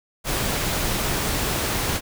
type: noise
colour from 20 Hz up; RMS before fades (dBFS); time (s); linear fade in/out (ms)
pink; -24; 0.24-2.01; 50
effects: none